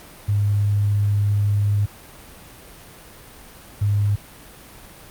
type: tone bursts at uneven times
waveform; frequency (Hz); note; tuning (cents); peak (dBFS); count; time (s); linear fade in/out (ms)
sine; 102.4; G#2; -24; -16; 2; 0.28-1.86 / 3.81-4.16; 10
effects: pink hiss -43 dBFS RMS until 5.1 s + Opus 48 kbps